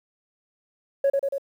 sine tone with echo, 553 Hz, C#5, 4 cents flat, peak -15 dBFS, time 1.04-1.1 s, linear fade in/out 5 ms, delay 94 ms, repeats 3, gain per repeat -3 dB, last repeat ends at 1.382 s, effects tanh soft clip ceiling -15 dBFS + 9-bit

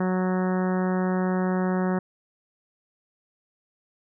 harmonic tone, 184.6 Hz, F#3, 4 cents flat, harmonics 1 / 2 / 3 / 4 / 5 / 6 / 7 / 8 / 9 / 10, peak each -23 / -29 / -33 / -35 / -37 / -39 / -40 / -41 / -42 / -43 dBFS, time 0-1.99 s, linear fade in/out 5 ms, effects none

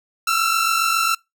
sawtooth tone pair together, 1318.5 / 1365.8 Hz, E6 / F6, 0 / -39 cents, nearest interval minor second, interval 61 cents, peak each -16 dBFS, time 0.27-1.15 s, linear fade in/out 5 ms, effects noise-tail reverb RT60 0.2 s tail -25 dB re dry

